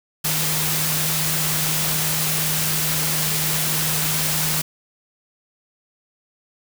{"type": "tone in noise", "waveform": "sine", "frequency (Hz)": 155.56, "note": "D#3", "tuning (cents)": 0, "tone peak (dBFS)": -27, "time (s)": [0.24, 4.62], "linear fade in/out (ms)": 10, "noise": "white", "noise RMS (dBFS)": -22, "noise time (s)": [0.24, 4.62], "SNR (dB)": -8, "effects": []}